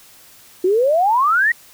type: exponential sweep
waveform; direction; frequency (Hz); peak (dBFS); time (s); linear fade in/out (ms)
sine; up; 353 to 1934; -12; 0.64-1.52; 5
effects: white hiss -46 dBFS RMS until 1.73 s